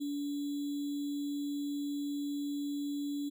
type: tone with sample-and-hold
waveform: sine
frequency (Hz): 287.3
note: D4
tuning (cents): -38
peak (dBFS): -33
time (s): 0-3.3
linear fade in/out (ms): 20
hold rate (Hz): 3675
effects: none